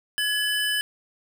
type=tone pair together; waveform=square; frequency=1688 / 3006 Hz; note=G#6 / F#7; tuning=+28 / +27 cents; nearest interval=minor seventh; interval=999 cents; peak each=-26 dBFS; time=0.18-0.81 s; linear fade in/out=0 ms; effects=none